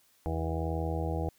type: harmonic tone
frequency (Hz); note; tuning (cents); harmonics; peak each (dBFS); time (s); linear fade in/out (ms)
81; E2; -30; 1 / 2 / 4 / 5 / 6 / 7 / 8 / 9 / 10; -32 / -37 / -38 / -45 / -38 / -51 / -42 / -42 / -42; 0.26-1.29; 0
effects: white hiss -66 dBFS RMS until 1.38 s